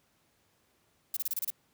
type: noise bursts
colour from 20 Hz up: violet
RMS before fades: -32 dBFS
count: 7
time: 1.14-1.503 s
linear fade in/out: 2 ms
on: 27 ms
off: 29 ms
effects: pink hiss -70 dBFS RMS until 1.73 s + high-pass 80 Hz 12 dB/octave